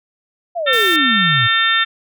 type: exponential sweep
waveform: sine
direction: down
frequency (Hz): 720 to 110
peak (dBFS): -18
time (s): 0.55-1.48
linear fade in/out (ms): 20
type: harmonic tone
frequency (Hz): 450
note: A4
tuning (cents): +39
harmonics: 3 / 4 / 5 / 6 / 7 / 8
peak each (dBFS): -19 / -16 / -25 / -25 / -26 / -17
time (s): 0.66-1.85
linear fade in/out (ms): 20
type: noise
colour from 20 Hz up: white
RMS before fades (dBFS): -29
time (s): 0.73-0.96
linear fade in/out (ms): 0
effects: none